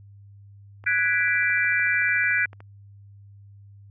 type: click train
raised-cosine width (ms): 0.5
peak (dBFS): -30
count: 25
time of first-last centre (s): 0.84-2.605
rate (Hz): 13.6
type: chord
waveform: sine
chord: G# half-diminished seventh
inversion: third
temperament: equal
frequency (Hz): 1480 / 1661.2 / 1975.5 / 2349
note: F#6 / G#6 / B6 / D7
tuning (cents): 0 / 0 / 0 / 0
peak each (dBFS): -25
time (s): 0.86-2.46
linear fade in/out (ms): 10
effects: added 100 Hz sine -45 dBFS peak until 3.9 s